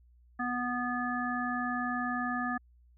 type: harmonic tone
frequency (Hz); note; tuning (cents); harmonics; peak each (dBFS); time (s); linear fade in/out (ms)
245.8; B3; -8; 1 / 3 / 5 / 7; -34 / -37 / -36 / -36; 0.39-2.58; 10
effects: added 60 Hz sine -58 dBFS peak until 2.97 s